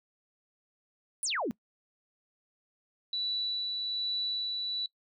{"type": "exponential sweep", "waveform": "sine", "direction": "down", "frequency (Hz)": [10548, 197.8], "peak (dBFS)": -29, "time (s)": [1.23, 1.51], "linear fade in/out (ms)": 0}
{"type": "tone with tremolo", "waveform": "sine", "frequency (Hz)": 3951, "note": "B7", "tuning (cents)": 0, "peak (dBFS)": -29, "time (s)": [3.13, 4.86], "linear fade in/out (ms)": 2, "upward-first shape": "sine", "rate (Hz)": 1.2, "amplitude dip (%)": 25}
{"effects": ["noise-tail reverb RT60 0.1 s tail -22 dB re dry"]}